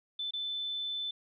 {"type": "tone with dropouts", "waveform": "sine", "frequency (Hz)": 3520, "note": "A7", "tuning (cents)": 0, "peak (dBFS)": -33, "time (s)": [0.19, 1.11], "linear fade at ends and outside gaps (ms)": 5, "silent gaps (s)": [0.309, 0.335], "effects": []}